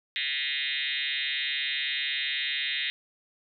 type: tone with frequency modulation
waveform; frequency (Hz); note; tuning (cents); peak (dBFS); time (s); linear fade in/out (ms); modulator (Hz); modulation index
sine; 2841; F7; +29; -27; 0.16-2.9; 0; 142; 7.3
effects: none